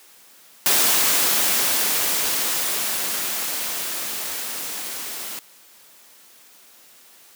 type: noise with level ramp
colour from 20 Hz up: white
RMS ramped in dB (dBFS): -17 to -32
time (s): 0.66-5.39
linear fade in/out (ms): 0
effects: white hiss -50 dBFS RMS until 7.35 s + high-pass 200 Hz 12 dB/octave